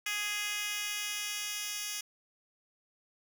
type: tone with high-pass filter sweep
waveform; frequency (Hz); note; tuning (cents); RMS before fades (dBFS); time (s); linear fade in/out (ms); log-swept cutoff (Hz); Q
10% pulse; 415.3; G#4; 0; -36; 0.06-2.01; 5; 2400 to 4000; 1.3
effects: none